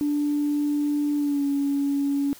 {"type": "tone with pitch glide", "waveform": "sine", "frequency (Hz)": [292.8, 281.4], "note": ["D4", "C#4"], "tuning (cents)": [-5, 26], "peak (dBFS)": -20, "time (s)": [0.01, 2.33], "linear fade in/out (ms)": 0, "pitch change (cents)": -69, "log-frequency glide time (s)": [1.16, 1.45], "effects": ["tanh soft clip ceiling -16 dBFS", "white hiss -48 dBFS RMS until 2.39 s"]}